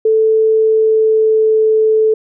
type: tone with pitch glide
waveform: sine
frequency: 440 to 437 Hz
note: A4 to A4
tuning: 0 to -12 cents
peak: -8 dBFS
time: 0.05-2.14 s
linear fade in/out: 5 ms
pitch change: -12 cents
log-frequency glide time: 0.55-1.65 s
effects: none